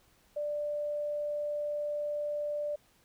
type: tone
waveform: sine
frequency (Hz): 590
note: D5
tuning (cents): +8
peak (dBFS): -31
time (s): 0.36-2.76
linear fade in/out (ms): 10
effects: pink hiss -66 dBFS RMS until 3.04 s